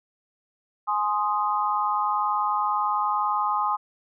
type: chord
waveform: sine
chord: Ab major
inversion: none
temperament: equal with one note detuned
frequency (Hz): 837.4 / 1046.5 / 1244.5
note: Ab5 / C6 / Eb6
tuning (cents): +14 / 0 / 0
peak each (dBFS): -26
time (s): 0.87-3.77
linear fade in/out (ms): 20
effects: none